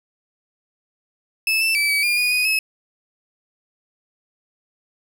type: tone with pitch steps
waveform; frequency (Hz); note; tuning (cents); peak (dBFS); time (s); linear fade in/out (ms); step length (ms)
35% pulse; 2616 / 2657 / 2310 / 2282 / 2413 / 2460 / 2484 / 2581; E7 / E7 / D7 / C#7 / D7 / D#7 / D#7 / E7; -14 / +13 / -29 / +50 / +46 / -20 / -3 / -37; -15; 1.47-2.59; 2; 140
effects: none